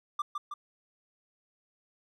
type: tone with echo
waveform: triangle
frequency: 1183 Hz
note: D6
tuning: 12 cents sharp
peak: -26 dBFS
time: 0.19-0.22 s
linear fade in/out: 5 ms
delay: 160 ms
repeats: 2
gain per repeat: -4 dB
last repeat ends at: 0.54 s
effects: none